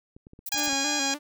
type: clicks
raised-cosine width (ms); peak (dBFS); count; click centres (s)
3; -34; 7; 0.165 / 0.269 / 0.334 / 0.391 / 0.544 / 0.677 / 0.73
type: noise bursts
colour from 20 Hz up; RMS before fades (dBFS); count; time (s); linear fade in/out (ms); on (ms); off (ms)
violet; -34; 4; 0.46-0.663; 5; 32; 25
type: harmonic tone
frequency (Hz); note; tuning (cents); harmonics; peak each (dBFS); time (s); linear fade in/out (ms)
819; G#5; -24; 1 / 2 / 3 / 4 / 5 / 6 / 7 / 8 / 9; -34 / -34 / -34 / -34 / -34 / -34 / -34 / -34 / -34; 0.52-1.14; 2
type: tone with vibrato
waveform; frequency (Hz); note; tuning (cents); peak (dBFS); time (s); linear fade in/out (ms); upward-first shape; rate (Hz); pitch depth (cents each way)
sawtooth; 284.8; C#4; +47; -27; 0.54-1.19; 50; square; 3.3; 61
effects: none